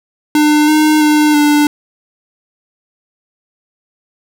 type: tone with pitch steps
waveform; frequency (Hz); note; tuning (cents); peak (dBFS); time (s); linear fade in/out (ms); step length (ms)
square; 300.3 / 306.7 / 301.6 / 295.2; D4 / D#4 / D4 / D4; +39 / -25 / +46 / +9; -8; 0.35-1.67; 2; 330
effects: none